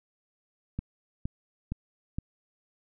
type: click train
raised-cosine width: 5 ms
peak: -19 dBFS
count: 4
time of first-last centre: 0.79-2.185 s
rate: 2.15 Hz
effects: none